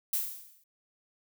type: noise with exponential decay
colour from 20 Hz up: violet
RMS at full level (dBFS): -27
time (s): 0.13-0.64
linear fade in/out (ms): 5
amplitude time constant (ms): 110
effects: none